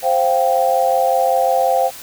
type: chord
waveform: sine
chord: C suspended fourth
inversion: none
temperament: equal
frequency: 523.3 / 698.5 / 784 Hz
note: C5 / F5 / G5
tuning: 0 / 0 / 0 cents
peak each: -17 dBFS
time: 0.02-1.91 s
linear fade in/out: 50 ms
effects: white hiss -35 dBFS RMS until 2.02 s